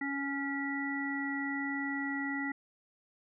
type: harmonic tone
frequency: 278.6 Hz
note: C#4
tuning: 9 cents sharp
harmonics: 1 / 3 / 5 / 7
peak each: -35 / -43 / -45 / -36 dBFS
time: 0.01-2.52 s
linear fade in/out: 5 ms
effects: none